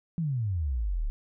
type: exponential sweep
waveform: sine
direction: down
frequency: 174.61 to 33.46 Hz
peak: -26 dBFS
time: 0.18-1.1 s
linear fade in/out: 0 ms
effects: none